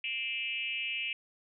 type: tone with frequency modulation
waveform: sine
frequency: 2609 Hz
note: E7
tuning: 18 cents flat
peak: -32 dBFS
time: 0.04-1.13 s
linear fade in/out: 2 ms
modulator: 255 Hz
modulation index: 1.3
effects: none